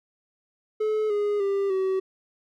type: tone with pitch steps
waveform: triangle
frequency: 430.5 / 413 / 396.1 / 380 Hz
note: A4 / G#4 / G4 / F#4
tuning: -38 / -10 / +18 / +46 cents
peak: -20 dBFS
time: 0.8-2 s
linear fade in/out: 10 ms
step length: 300 ms
effects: none

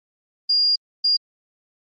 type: tone bursts at uneven times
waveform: sine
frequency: 4824 Hz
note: D8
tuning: 46 cents sharp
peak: -15 dBFS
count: 2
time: 0.49-0.76 / 1.04-1.17 s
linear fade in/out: 10 ms
effects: Opus 32 kbps

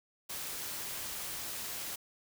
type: noise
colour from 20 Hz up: white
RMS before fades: -40 dBFS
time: 0.29-1.96 s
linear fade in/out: 10 ms
effects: none

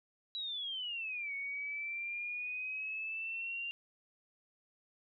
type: exponential two-way sweep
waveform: sine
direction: down then up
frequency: 3934 to 2217 to 2789 Hz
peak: -37 dBFS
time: 0.35-3.71 s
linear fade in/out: 0 ms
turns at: 1.34 s
effects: none

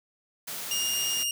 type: high-pass noise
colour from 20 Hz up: white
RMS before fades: -36 dBFS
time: 0.47-1.24 s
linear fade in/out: 10 ms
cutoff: 110 Hz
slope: 48 dB/octave
type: tone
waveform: 20% pulse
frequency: 2829 Hz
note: F7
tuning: 22 cents sharp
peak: -22 dBFS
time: 0.71-1.31 s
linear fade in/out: 2 ms
effects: none

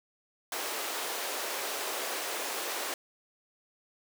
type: high-pass noise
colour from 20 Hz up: pink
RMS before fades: -35 dBFS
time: 0.52-2.94 s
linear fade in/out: 2 ms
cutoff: 390 Hz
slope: 24 dB/octave
effects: none

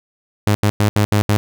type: tone bursts at uneven times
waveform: sawtooth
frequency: 103.83 Hz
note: G#2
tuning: in tune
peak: -8 dBFS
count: 6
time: 0.47-0.55 / 0.63-0.7 / 0.8-0.89 / 0.96-1.05 / 1.12-1.22 / 1.29-1.37 s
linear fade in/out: 0 ms
effects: none

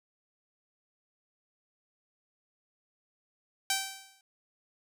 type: tone with exponential decay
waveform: 5% pulse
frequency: 776 Hz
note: G5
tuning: 18 cents flat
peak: -13 dBFS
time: 3.7-4.21 s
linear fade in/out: 2 ms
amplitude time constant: 110 ms
effects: none

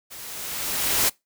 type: noise with level ramp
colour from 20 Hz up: white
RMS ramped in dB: -40 to -19 dBFS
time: 0.1-1.1 s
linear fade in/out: 20 ms
effects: noise-tail reverb RT60 0.2 s tail -24 dB re dry

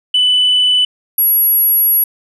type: tone pair in turn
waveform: sine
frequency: 2991 / 11394 Hz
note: F#7 / F9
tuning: +18 / +34 cents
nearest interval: octave + major seventh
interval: 2316 cents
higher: second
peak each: -7 dBFS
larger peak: neither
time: 0.14-0.85 / 1.18-2.04 s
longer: second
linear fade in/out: 5 ms
effects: tanh soft clip ceiling -6 dBFS

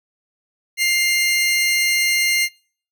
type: tone pair together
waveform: sawtooth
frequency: 2105 / 2810 Hz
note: C7 / F7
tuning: +10 / +10 cents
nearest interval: perfect fourth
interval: 500 cents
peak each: -13 / -21 dBFS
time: 0.77-2.49 s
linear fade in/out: 50 ms
effects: noise-tail reverb RT60 0.5 s tail -26 dB re dry

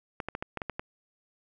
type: clicks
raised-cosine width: 0.5 ms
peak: -18 dBFS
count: 8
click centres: 0.202 / 0.286 / 0.351 / 0.425 / 0.573 / 0.618 / 0.697 / 0.795 s
effects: none

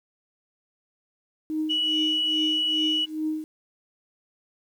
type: tone with tremolo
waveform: sine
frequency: 311.1 Hz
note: D#4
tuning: in tune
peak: -22 dBFS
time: 1.5-3.44 s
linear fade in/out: 0 ms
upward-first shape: triangle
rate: 2.4 Hz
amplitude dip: 95%
type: tone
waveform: sine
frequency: 2938 Hz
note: F#7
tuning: 13 cents flat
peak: -21 dBFS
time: 1.69-3.06 s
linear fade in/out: 20 ms
effects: tanh soft clip ceiling -16 dBFS + 9-bit

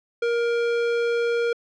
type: tone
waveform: square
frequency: 470.2 Hz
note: A#4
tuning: 15 cents sharp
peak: -21 dBFS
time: 0.22-1.53 s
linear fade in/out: 5 ms
effects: low-pass 3000 Hz 12 dB/octave

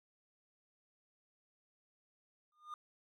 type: tone with exponential growth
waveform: triangle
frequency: 1215 Hz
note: D#6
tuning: 42 cents flat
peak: -38 dBFS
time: 2.52-2.74 s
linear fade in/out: 2 ms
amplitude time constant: 46 ms
effects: none

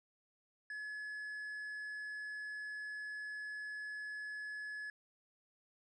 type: tone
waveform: triangle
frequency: 1703 Hz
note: G#6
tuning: 43 cents sharp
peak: -40 dBFS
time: 0.7-4.9 s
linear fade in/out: 2 ms
effects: resampled to 24000 Hz

